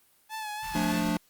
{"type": "tone with vibrato", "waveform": "sawtooth", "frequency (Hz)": 859, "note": "A5", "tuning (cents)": -42, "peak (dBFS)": -30, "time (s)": [0.29, 1.03], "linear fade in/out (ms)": 50, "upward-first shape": "sine", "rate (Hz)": 3.3, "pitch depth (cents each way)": 43}
{"type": "band-stop noise", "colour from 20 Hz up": "pink", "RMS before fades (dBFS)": -43, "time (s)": [0.62, 1.13], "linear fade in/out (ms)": 20, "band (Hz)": [190, 870], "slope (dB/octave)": 48}
{"type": "chord", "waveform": "square", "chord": "D minor", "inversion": "first", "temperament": "just", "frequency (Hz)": [176.2, 220.2, 293.7], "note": ["F3", "A3", "D4"], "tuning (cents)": [16, 2, 0], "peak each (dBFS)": -31, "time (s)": [0.75, 1.17], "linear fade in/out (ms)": 2}
{"effects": ["white hiss -64 dBFS RMS until 1.29 s", "Opus 32 kbps"]}